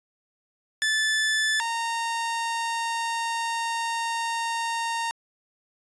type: tone pair in turn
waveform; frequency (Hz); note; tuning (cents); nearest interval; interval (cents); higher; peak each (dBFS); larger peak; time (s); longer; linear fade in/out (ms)
sawtooth; 1746 / 922.5; A6 / A#5; -14 / -18; major seventh; 1104; first; -18 / -22; first; 0.82-1.6 / 1.6-5.11; second; 0
effects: resampled to 22050 Hz